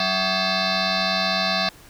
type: tone with frequency modulation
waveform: sine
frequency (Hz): 1700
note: G#6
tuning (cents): +40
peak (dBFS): -19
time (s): 0-1.69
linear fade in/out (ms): 2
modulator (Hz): 472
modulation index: 6.5
effects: pink hiss -48 dBFS RMS until 1.89 s